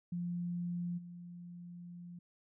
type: tone with level steps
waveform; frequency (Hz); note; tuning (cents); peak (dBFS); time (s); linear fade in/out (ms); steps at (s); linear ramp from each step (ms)
sine; 174.61; F3; 0; -35 / -46; 0.12-2.19; 5; 0.97; 20
effects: none